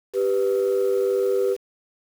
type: tone pair together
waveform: sine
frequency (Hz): 392.3 / 494.3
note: G4 / B4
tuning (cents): +1 / +1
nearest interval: major third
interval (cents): 400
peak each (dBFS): -19 / -21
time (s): 0.13-1.57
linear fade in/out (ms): 50
effects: tanh soft clip ceiling -14 dBFS + 7-bit